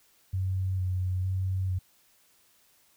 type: tone with vibrato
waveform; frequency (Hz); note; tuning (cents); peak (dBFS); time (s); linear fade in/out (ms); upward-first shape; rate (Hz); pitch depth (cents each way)
sine; 93.1; F#2; +11; -26; 0.33-1.79; 10; square; 1.1; 19
effects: white hiss -64 dBFS RMS until 2.96 s